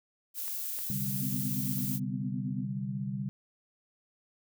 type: noise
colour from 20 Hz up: violet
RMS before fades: -36 dBFS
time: 0.34-2 s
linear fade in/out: 50 ms
type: clicks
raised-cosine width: 0.3 ms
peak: -31 dBFS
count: 2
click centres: 0.48 / 0.789 s
type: chord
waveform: sine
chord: C suspended second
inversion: none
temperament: equal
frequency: 130.81 / 146.83 / 196 Hz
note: C3 / D3 / G3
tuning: 0 / 0 / 0 cents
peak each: -36 / -39 / -35 dBFS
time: 0.9-3.29 s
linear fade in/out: 0 ms
type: tone with tremolo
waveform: sine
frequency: 250 Hz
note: B3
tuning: 21 cents sharp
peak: -33 dBFS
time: 1.22-2.65 s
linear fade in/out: 2 ms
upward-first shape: triangle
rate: 8.9 Hz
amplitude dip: 85%
effects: none